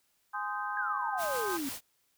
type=chord; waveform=sine; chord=Ab major seventh; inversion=none; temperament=just; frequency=830.6 / 1038.3 / 1245.9 / 1557.4 Hz; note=Ab5 / C6 / Eb6 / G6; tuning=0 / -14 / +2 / -12 cents; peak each=-38 dBFS; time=0.33-1.58 s; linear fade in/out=20 ms
type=exponential sweep; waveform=sine; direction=down; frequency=1652 to 261.6 Hz; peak=-33 dBFS; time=0.77-1.69 s; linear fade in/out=2 ms
type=noise with tremolo; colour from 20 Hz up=white; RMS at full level=-39 dBFS; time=1.17-1.81 s; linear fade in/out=50 ms; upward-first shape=sine; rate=6.1 Hz; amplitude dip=30%
effects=white hiss -73 dBFS RMS until 2.17 s